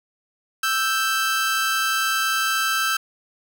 sawtooth tone pair together, 1318.5 / 1568 Hz, E6 / G6, 0 / 0 cents, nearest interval minor third, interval 300 cents, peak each -19 dBFS, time 0.63-2.97 s, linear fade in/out 5 ms, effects none

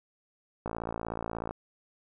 click train, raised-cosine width 1 ms, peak -20 dBFS, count 49, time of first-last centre 0.66-1.51 s, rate 56.5 Hz, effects none

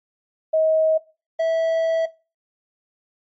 sine / triangle tone pair in turn, 634 / 653.3 Hz, D#5 / E5, +32 / -16 cents, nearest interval minor second, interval 52 cents, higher second, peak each -15 dBFS, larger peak neither, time 0.53-0.98 / 1.39-2.06 s, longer second, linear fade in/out 10 ms, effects noise-tail reverb RT60 0.3 s tail -18 dB re dry + MP3 32 kbps

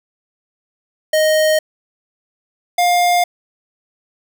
square tone pair in turn, 622.3 / 706.4 Hz, D#5 / F5, 0 / +20 cents, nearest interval major second, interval 220 cents, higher second, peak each -12 dBFS, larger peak neither, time 1.13-1.59 / 2.78-3.24 s, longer neither, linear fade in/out 5 ms, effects none

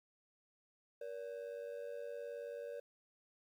triangle ring-modulated tone, 523 Hz, C5, 1 cent flat, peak -38 dBFS, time 1.01-2.8 s, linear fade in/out 5 ms, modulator 49.5 Hz, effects 12-bit

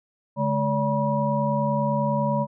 sine tone cluster, 143 / 213 / 573 / 966 Hz, D3 / G#3 / D5 / B5, -46 / +44 / -43 / -39 cents, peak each -26 dBFS, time 0.36-2.47 s, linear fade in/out 50 ms, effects none

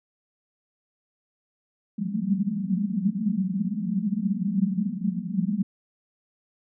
pink band-pass noise, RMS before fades -26 dBFS, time 1.98-5.63 s, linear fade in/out 5 ms, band 180 to 220 Hz, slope 96 dB/octave, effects none

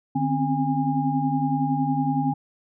sine tone cluster, 150.8 / 257.8 / 268.6 / 815 Hz, D3 / C4 / C4 / G#5, +46 / -26 / +46 / -33 cents, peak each -26 dBFS, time 0.15-2.34 s, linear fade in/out 10 ms, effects none

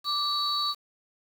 sine tone cluster, 1176 / 3906 / 4466 Hz, D6 / B7 / C#8, +2 / -20 / +12 cents, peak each -29 dBFS, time 0.04-0.75 s, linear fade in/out 50 ms, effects tanh soft clip ceiling -16 dBFS + 8-bit

